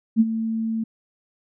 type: tone with ADSR envelope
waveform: sine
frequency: 223.9 Hz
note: A3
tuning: 30 cents sharp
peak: -10 dBFS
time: 0.16-0.84 s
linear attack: 43 ms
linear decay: 37 ms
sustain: -12 dB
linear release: 8 ms
effects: none